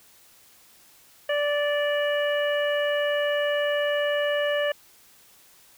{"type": "harmonic tone", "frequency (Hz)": 584, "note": "D5", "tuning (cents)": -10, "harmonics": [1, 2, 3, 4, 5], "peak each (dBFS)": [-23, -36, -29, -40, -33], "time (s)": [1.29, 4.72], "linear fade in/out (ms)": 5, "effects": ["white hiss -55 dBFS RMS until 5.77 s"]}